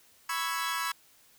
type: chord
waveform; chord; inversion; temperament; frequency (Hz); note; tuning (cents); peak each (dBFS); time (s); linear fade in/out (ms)
sawtooth; C# minor seventh; third; equal; 987.8 / 1108.7 / 1318.5 / 1661.2; B5 / C#6 / E6 / G#6; 0 / 0 / 0 / 0; -32; 0.29-0.92; 5
effects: white hiss -61 dBFS RMS until 1.38 s